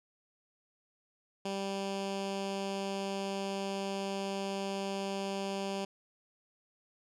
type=tone with notch filter; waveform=10% pulse; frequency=196 Hz; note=G3; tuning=in tune; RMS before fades=-36 dBFS; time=1.45-5.85 s; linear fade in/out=5 ms; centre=1300 Hz; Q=1.4; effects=low-pass 7000 Hz 12 dB/octave